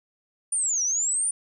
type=linear two-way sweep; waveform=sine; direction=down then up; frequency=9397 to 5670 to 9397 Hz; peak=-22 dBFS; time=0.52-1.31 s; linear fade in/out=5 ms; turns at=0.83 s; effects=none